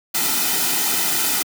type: noise with comb filter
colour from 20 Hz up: white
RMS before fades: -20 dBFS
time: 0.14-1.43 s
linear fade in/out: 10 ms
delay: 1.8 ms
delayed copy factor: -0.7
effects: high-pass 150 Hz 12 dB/octave